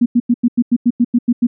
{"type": "tone bursts", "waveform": "sine", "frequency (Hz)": 240, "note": "B3", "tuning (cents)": -49, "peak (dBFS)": -8, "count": 11, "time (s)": [0.01, 1.47], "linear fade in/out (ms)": 10, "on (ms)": 50, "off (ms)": 91, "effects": []}